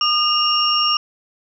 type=tone cluster; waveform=sine; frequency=1217 / 2832 / 5510 Hz; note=D#6 / F7 / F8; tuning=-39 / +23 / -24 cents; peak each=-19 dBFS; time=0.01-0.97 s; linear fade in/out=2 ms; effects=none